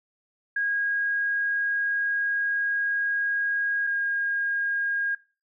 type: tone pair in turn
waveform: sine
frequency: 1637 / 1625.7 Hz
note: G#6 / G#6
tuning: -25 / -37 cents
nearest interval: unison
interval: 12 cents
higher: first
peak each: -23 dBFS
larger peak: neither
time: 0.56-3.87 / 3.87-5.15 s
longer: first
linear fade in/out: 5 ms
effects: noise-tail reverb RT60 0.3 s tail -19 dB re dry